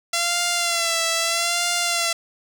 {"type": "tone with vibrato", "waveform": "5% pulse", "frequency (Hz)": 680, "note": "F5", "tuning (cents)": -46, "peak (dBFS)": -8, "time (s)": [0.13, 2.13], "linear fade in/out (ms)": 5, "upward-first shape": "sine", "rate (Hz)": 0.79, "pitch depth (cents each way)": 49, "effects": []}